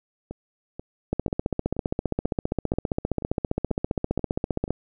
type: two click trains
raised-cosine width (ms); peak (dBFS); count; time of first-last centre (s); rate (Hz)
2; -21 / -10; 10 / 55; 0.31-4.679 / 1.13-4.706; 2.06 / 15.1
effects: none